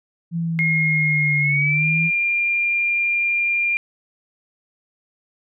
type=linear two-way sweep; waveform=sine; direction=down then up; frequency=169.3 to 143.9 to 167.1 Hz; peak=-20 dBFS; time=0.31-2.11 s; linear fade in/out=50 ms; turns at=1.59 s
type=tone with pitch glide; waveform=sine; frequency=2147 to 2396 Hz; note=C7 to D7; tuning=+44 to +34 cents; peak=-17 dBFS; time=0.59-3.77 s; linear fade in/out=0 ms; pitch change=+190 cents; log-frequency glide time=1.4-1.85 s
effects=none